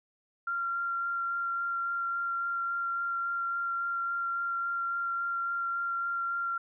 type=tone with vibrato; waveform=sine; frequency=1380 Hz; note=F6; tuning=21 cents flat; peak=-29 dBFS; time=0.47-6.58 s; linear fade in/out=5 ms; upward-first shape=sine; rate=3.6 Hz; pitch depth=8 cents each way; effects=none